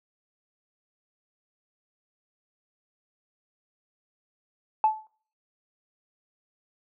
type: tone with exponential decay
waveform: sine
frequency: 868 Hz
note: A5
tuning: 24 cents flat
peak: -14 dBFS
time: 4.84-5.07 s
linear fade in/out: 1 ms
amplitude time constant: 49 ms
effects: noise-tail reverb RT60 0.5 s tail -22 dB re dry + tanh soft clip ceiling -11 dBFS